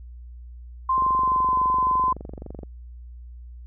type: tone with pitch glide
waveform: sine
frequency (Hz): 1045 to 1024.7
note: C6 to C6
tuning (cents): -2 to -36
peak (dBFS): -18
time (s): 0.89-2.13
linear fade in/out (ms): 5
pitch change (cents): -34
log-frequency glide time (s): 1.05-1.53
type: click train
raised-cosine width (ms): 2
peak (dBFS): -23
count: 40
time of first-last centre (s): 0.98-2.633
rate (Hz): 23.6
effects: added 60 Hz sine -38 dBFS peak until 3.66 s